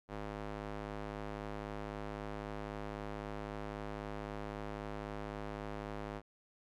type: tone with band-pass filter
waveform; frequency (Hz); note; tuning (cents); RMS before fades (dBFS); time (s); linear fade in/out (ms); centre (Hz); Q
square; 51.91; G#1; 0; -43; 0.08-6.22; 50; 720; 0.55
effects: none